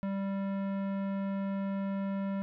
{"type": "tone with tanh clipping", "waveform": "sine", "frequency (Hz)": 196, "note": "G3", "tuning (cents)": 0, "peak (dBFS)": -33, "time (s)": [0.03, 2.42], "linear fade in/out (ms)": 0, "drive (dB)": 17, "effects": []}